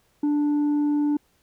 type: tone with tanh clipping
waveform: sine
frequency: 293.7 Hz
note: D4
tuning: in tune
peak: -20 dBFS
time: 0.23-1.17 s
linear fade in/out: 5 ms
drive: 3 dB
effects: pink hiss -65 dBFS RMS until 1.42 s